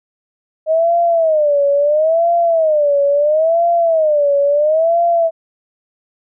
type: tone with vibrato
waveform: sine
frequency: 622.3 Hz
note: D#5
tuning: in tune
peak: -10 dBFS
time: 0.66-5.31 s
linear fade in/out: 50 ms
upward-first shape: sine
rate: 0.74 Hz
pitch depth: 170 cents each way
effects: none